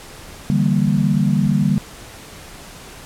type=chord; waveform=sine; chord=E half-diminished seventh; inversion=third; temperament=equal; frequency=146.83 / 164.81 / 196 / 233.1 Hz; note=D3 / E3 / G3 / Bb3; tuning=0 / 0 / 0 / 0 cents; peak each=-18 / -23 / -17 / -21 dBFS; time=0.5-1.78 s; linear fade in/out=0 ms; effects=pink hiss -38 dBFS RMS until 3.05 s + low-pass 12000 Hz 12 dB/octave